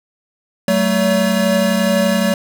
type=tone cluster; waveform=square; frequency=190.1 / 221.9 / 568 Hz; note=F#3 / A3 / C#5; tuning=+47 / +15 / +42 cents; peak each=-18 dBFS; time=0.68-2.34 s; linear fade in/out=2 ms; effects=none